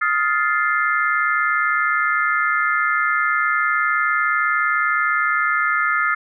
sine chord, F dominant seventh, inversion third, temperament just, 1257.2 / 1396.9 / 1746.1 / 2095 Hz, Eb6 / F6 / A6 / C7, +18 / 0 / -14 / +2 cents, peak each -21 / -21 / -22 / -24 dBFS, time 0.01-6.15 s, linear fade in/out 10 ms, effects none

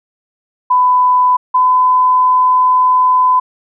sine tone pair in turn, 1000 / 1009.9 Hz, B5 / B5, +21 / +38 cents, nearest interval unison, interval 17 cents, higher second, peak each -7 dBFS, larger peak neither, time 0.7-1.37 / 1.54-3.4 s, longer second, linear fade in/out 10 ms, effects none

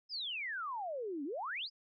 sine exponential two-way sweep, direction down then up, 5274 to 268 to 5274 Hz, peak -37 dBFS, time 0.09-1.7 s, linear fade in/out 50 ms, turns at 1.24 s, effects none

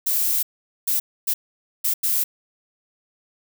violet noise bursts at uneven times, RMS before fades -21 dBFS, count 5, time 0.06-0.43 / 0.87-1 / 1.27-1.34 / 1.84-1.94 / 2.03-2.24 s, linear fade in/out 10 ms, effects none

